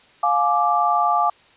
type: chord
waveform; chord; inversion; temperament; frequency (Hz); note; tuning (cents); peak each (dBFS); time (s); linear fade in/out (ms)
sine; D diminished; first; just; 704.8 / 845.8 / 1174.7; F5 / Ab5 / D6; +16 / +31 / 0; -20 / -21 / -19; 0.23-1.3; 5
effects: white hiss -52 dBFS RMS until 1.56 s + resampled to 8000 Hz